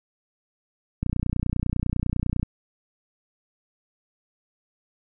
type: click train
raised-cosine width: 5 ms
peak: -12 dBFS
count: 43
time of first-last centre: 1.03-2.43 s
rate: 30 Hz
effects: none